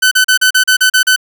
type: tone bursts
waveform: sawtooth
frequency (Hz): 1513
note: F#6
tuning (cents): +38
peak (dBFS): -3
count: 9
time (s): 0.02-1.162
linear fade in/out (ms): 10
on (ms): 94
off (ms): 37
effects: none